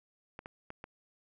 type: clicks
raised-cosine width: 0.5 ms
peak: -28 dBFS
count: 4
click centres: 0.391 / 0.459 / 0.704 / 0.841 s
effects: none